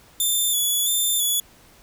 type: tone with vibrato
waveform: 5% pulse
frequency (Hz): 3486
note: A7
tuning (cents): -17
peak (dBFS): -12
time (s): 0.2-1.4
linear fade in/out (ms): 2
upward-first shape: square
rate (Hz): 1.5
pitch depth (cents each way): 40
effects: pink hiss -52 dBFS RMS until 1.82 s